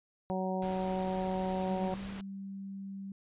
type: harmonic tone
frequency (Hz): 187.2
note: F#3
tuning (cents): +20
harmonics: 1 / 2 / 3 / 4 / 5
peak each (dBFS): -34 / -39 / -37 / -38 / -42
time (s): 0.3-1.94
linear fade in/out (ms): 0
type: noise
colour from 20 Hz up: pink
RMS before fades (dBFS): -46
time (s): 0.62-2.21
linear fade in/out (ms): 2
type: tone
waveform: sine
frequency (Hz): 195.4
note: G3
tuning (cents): -5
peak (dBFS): -39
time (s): 1.68-3.12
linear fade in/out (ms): 2
effects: resampled to 8000 Hz